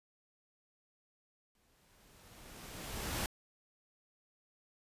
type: noise with exponential growth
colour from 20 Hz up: pink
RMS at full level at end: -35 dBFS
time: 1.55-3.26 s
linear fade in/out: 1 ms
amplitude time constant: 370 ms
effects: resampled to 32000 Hz